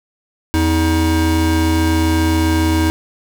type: tone pair together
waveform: square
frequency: 83.5 / 317.9 Hz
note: E2 / D#4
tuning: +23 / +37 cents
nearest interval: octave + major seventh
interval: 2314 cents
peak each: -16 dBFS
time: 0.54-2.9 s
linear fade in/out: 0 ms
effects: none